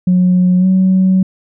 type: tone with pitch glide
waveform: sine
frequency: 181.4 to 187.69 Hz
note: F#3 to F#3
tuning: -34 to +25 cents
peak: -6 dBFS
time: 0.07-1.23 s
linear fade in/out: 5 ms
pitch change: +59 cents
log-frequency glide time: 0.59-0.66 s
effects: tanh soft clip ceiling -4 dBFS